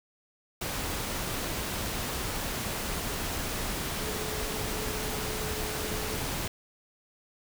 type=tone in noise; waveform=sine; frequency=429.1 Hz; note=A4; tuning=43 cents flat; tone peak=-39 dBFS; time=4.01-6.17 s; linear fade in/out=5 ms; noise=pink; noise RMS=-33 dBFS; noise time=0.61-6.48 s; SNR=-9 dB; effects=none